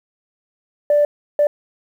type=tone bursts at uneven times; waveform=sine; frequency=587.3 Hz; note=D5; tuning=in tune; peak=-10 dBFS; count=2; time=0.9-1.05 / 1.39-1.47 s; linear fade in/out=2 ms; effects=tanh soft clip ceiling -7 dBFS + 8-bit